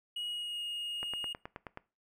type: tone with pitch glide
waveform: triangle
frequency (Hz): 2898 to 2861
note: F#7 to F7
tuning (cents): -37 to +41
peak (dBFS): -34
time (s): 0.16-1.33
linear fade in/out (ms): 5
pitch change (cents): -22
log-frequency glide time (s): 0.29-0.63
type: click train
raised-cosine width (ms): 0.5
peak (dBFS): -26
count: 8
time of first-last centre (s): 1.03-1.774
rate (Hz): 9.41
effects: noise-tail reverb RT60 0.3 s tail -20 dB re dry